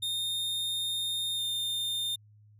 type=tone with pitch glide; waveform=45% pulse; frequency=3662 to 3628 Hz; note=A#7 to A#7; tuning=-32 to -48 cents; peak=-29 dBFS; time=0.02-2.16 s; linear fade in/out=10 ms; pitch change=-16 cents; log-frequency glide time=1.36-1.41 s; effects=added 105 Hz sine -55 dBFS peak until 2.59 s